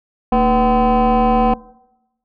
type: tone with frequency modulation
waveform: sine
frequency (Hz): 493.9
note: B4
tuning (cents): 0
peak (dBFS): -8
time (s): 0.32-1.54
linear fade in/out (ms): 5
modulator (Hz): 266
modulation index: 1.7
effects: noise-tail reverb RT60 0.9 s tail -23 dB re dry + tanh soft clip ceiling -10 dBFS